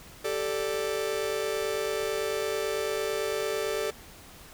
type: chord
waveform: 45% pulse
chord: G suspended second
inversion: none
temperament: just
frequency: 392 / 441 / 588 Hz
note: G4 / A4 / D5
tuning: 0 / +4 / +2 cents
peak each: -33 / -31 / -34 dBFS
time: 0.24-3.91 s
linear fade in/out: 10 ms
effects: pink hiss -49 dBFS RMS until 4.53 s